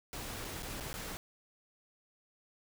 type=noise with dropouts; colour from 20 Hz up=pink; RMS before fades=-42 dBFS; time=0.13-1.17 s; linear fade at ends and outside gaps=0 ms; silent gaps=0.445-0.448 / 0.623-0.63 / 0.801-0.807 / 0.93-0.94 s; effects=none